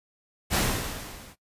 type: noise with level ramp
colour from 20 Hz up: pink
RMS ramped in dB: -21 to -49 dBFS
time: 0.5-1.36 s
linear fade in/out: 50 ms
effects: noise-tail reverb RT60 0.1 s tail -19 dB re dry + resampled to 32000 Hz